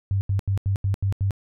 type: tone bursts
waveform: sine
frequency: 98 Hz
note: G2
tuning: in tune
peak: -19 dBFS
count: 7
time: 0.11-1.308 s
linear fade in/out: 0 ms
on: 100 ms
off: 83 ms
effects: none